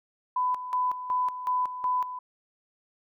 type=tone with tremolo; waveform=sine; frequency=1001 Hz; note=B5; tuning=23 cents sharp; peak=-23 dBFS; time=0.36-2.19 s; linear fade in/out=5 ms; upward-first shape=square; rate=2.7 Hz; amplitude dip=70%; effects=none